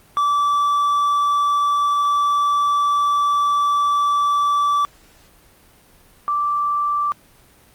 triangle / sine tone pair in turn, 1159 / 1169.8 Hz, D6 / D6, -23 / -7 cents, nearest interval unison, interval 16 cents, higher second, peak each -13 / -17 dBFS, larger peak first, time 0.17-4.85 / 6.28-7.12 s, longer first, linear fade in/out 0 ms, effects pink hiss -51 dBFS RMS until 7.74 s + Opus 32 kbps

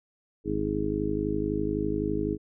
harmonic tone, 51.9 Hz, G#1, in tune, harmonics 1 / 2 / 3 / 4 / 5 / 6 / 7 / 8, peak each -36 / -37 / -36 / -35 / -35 / -30 / -41 / -31 dBFS, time 0.44-2.38 s, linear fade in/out 50 ms, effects none

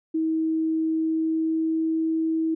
sine tone with pitch glide, 320 to 322.2 Hz, D#4 to E4, +49 to -39 cents, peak -21 dBFS, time 0.14-2.55 s, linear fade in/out 10 ms, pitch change +12 cents, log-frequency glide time 0.92-2.08 s, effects none

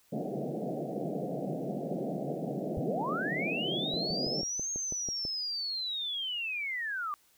pink band-pass noise, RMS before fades -35 dBFS, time 0.12-4.42 s, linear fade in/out 10 ms, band 140 to 740 Hz, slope 96 dB/octave
sine linear two-way sweep, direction up then down, 46.19 to 6500 to 1156 Hz, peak -32 dBFS, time 2.77-7.14 s, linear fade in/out 0 ms, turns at 4.71 s
click train, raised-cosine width 2 ms, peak -27 dBFS, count 9, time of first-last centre 3.94-5.251 s, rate 6.1 Hz
effects white hiss -66 dBFS RMS until 7.37 s

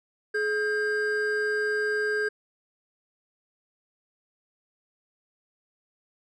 triangle tone pair together, 423.8 / 1600 Hz, G#4 / G6, +35 / +35 cents, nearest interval octave + major seventh, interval 2300 cents, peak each -25 dBFS, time 0.34-2.29 s, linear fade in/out 10 ms, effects resampled to 24000 Hz

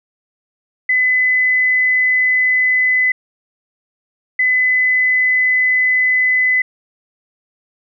sine tone pair in turn, 2013 / 2013 Hz, B6 / B6, +33 / +33 cents, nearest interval unison, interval 0 cents, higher neither, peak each -11 dBFS, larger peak neither, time 0.89-3.12 / 4.39-6.62 s, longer neither, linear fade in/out 5 ms, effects none

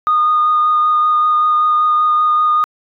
sine tone with vibrato, 1228 Hz, D#6, 23 cents flat, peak -9 dBFS, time 0.07-2.64 s, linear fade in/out 0 ms, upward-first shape sine, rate 5.2 Hz, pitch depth 10 cents each way, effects tanh soft clip ceiling -6 dBFS

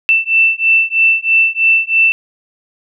sine beating tone pair, 2666 / 2669.1 Hz, E7 / E7, +19 / +21 cents, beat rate 3.1 Hz, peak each -12 dBFS, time 0.09-2.12 s, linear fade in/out 0 ms, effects none

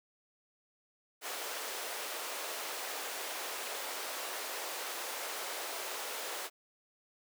pink high-pass noise, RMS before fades -40 dBFS, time 1.21-6.5 s, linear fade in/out 50 ms, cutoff 440 Hz, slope 24 dB/octave, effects none

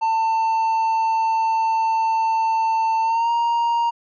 triangle tone with pitch glide, 895 to 936.2 Hz, A5 to A#5, +29 to +7 cents, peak -15 dBFS, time 0.01-3.91 s, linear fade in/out 20 ms, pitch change +78 cents, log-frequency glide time 3.02-3.31 s, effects resampled to 16000 Hz

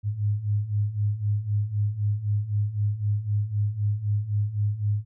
sine beating tone pair, 101.5 / 105.4 Hz, G#2 / G#2, -39 / +26 cents, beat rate 3.9 Hz, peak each -28 / -24 dBFS, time 0.03-5.05 s, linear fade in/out 50 ms, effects none

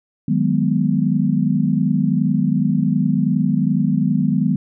sine chord, G# minor seventh, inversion second, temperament equal, 155.56 / 185 / 207.7 / 246.9 Hz, D#3 / F#3 / G#3 / B3, 0 / 0 / 0 / 0 cents, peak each -20 dBFS, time 0.28-4.56 s, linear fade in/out 5 ms, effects none

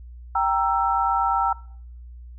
sine chord, E diminished, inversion first, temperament equal with one note detuned, 784 / 932.3 / 1329.2 Hz, G5 / Bb5 / E6, 0 / 0 / +14 cents, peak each -23 dBFS, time 0.35-1.53 s, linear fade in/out 5 ms, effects noise-tail reverb RT60 0.6 s tail -22 dB re dry + added 60 Hz sine -38 dBFS peak until 2.38 s

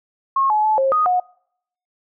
sine tone with pitch steps, 1083 / 852 / 864 / 536 / 1243 / 726 Hz, C#6 / G#5 / A5 / C5 / D#6 / F#5, -41 / +44 / -32 / +42 / -2 / -33 cents, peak -14 dBFS, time 0.36-1.2 s, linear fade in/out 5 ms, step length 140 ms, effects noise-tail reverb RT60 0.7 s tail -25 dB re dry

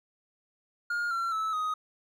triangle tone with pitch steps, 1419 / 1361.2 / 1305.7 / 1252.6 Hz, F6 / F6 / E6 / D#6, +27 / -45 / -17 / +11 cents, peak -26 dBFS, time 0.9-1.74 s, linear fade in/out 5 ms, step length 210 ms, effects none

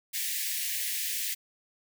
white high-pass noise, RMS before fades -32 dBFS, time 0.13-1.35 s, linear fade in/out 20 ms, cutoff 1700 Hz, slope 96 dB/octave, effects none

